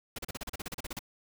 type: noise bursts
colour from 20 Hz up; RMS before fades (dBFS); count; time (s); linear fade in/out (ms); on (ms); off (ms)
pink; -38; 14; 0.16-0.992; 5; 26; 36
effects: none